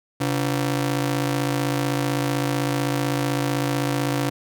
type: ring-modulated tone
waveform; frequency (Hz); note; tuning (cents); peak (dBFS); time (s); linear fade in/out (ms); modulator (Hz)
sawtooth; 209.6; G#3; +16; -14; 0.2-4.3; 10; 76.9
effects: none